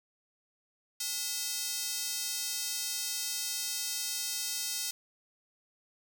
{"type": "tone with high-pass filter", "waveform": "square", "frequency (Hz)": 287.6, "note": "D4", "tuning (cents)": -36, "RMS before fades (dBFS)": -35, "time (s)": [1, 4.91], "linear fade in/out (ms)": 5, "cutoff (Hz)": 5200, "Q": 1.1, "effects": []}